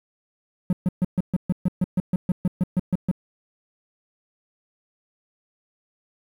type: tone bursts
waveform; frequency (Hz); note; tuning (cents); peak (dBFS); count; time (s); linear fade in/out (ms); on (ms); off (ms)
triangle; 181.3; F#3; -35; -15; 16; 0.7-3.114; 2; 29; 130
effects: 9-bit